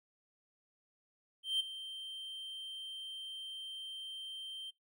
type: tone with ADSR envelope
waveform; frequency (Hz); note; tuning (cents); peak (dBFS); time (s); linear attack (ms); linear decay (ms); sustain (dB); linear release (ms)
triangle; 3136; G7; 0; -27; 1.43-4.71; 170; 12; -14; 17
effects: noise-tail reverb RT60 0.2 s tail -24 dB re dry